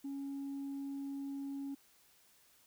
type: tone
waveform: sine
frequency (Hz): 277.2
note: C#4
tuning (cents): 0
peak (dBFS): -37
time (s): 0.04-1.75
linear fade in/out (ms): 10
effects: tanh soft clip ceiling -37 dBFS + white hiss -67 dBFS RMS until 2.66 s